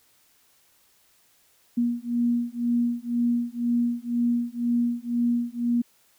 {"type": "beating tone pair", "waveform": "sine", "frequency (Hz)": [237.6, 239.6], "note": ["A#3", "A#3"], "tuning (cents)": [33, 48], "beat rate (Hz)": 2, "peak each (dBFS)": -25, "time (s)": [1.77, 5.82], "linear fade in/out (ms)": 10, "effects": ["white hiss -62 dBFS RMS until 6.18 s"]}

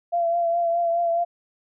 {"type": "tone with vibrato", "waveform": "sine", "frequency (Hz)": 682, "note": "F5", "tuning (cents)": -41, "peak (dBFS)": -19, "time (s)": [0.12, 1.25], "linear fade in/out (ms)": 20, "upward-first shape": "triangle", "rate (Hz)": 4.8, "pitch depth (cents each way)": 33, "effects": []}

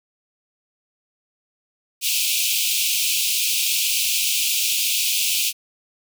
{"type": "high-pass noise", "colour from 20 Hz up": "pink", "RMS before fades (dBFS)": -21, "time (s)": [2.01, 5.53], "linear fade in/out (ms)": 50, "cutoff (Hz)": 2400, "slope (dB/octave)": 96, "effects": []}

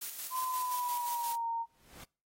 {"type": "noise with tremolo", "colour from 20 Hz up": "blue", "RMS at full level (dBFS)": -39, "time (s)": [0.01, 1.36], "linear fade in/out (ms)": 10, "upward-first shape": "square", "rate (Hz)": 5.7, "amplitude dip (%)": 45}
{"type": "tone with pitch glide", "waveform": "sine", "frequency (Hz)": [1023, 922], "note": ["C6", "A#5"], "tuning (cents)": [-39, -19], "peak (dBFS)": -32, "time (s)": [0.3, 1.66], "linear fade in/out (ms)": 50, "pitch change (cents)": -180, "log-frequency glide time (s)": [0.45, 1.46]}
{"type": "noise with exponential growth", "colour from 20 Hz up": "pink", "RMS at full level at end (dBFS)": -47, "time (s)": [1.58, 2.04], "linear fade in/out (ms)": 5, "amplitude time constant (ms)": 98}
{"effects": ["noise-tail reverb RT60 0.4 s tail -26 dB re dry", "AAC 48 kbps"]}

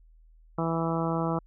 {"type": "harmonic tone", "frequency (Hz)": 164.81, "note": "E3", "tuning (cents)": 0, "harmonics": [1, 2, 3, 4, 5, 6, 7, 8], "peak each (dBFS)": [-29, -32, -34, -35, -36, -37, -37, -38], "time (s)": [0.58, 1.39], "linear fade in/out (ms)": 5, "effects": ["added 40 Hz sine -53 dBFS peak until 1.46 s"]}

